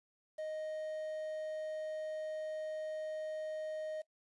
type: tone with quantisation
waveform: triangle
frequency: 622.3 Hz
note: D#5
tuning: in tune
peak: -36 dBFS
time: 0.38-4.02 s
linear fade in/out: 10 ms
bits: 10
effects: noise-tail reverb RT60 0.1 s tail -21 dB re dry + resampled to 24000 Hz